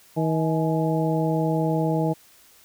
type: harmonic tone with a mistuned harmonic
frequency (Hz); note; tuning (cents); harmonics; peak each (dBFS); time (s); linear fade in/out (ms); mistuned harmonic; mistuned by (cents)
159.7; D#3; +45; 1 / 2 / 3 / 4 / 5; -23 / -26 / -28 / -29 / -30; 0.16-2.14; 20; 5; +84
effects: white hiss -54 dBFS RMS until 2.64 s